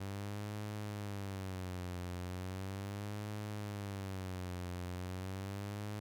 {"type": "tone with vibrato", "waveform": "sawtooth", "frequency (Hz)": 96.8, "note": "G2", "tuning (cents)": -21, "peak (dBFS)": -36, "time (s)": [0, 6], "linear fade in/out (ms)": 10, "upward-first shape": "sine", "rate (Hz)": 0.37, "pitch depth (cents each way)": 140, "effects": []}